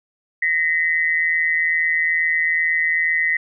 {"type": "tone pair together", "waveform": "sine", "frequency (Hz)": [1864.7, 2027], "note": ["A#6", "B6"], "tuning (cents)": [0, 45], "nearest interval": "minor second", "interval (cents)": 145, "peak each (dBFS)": -19, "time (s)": [0.42, 3.37], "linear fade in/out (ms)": 5, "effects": []}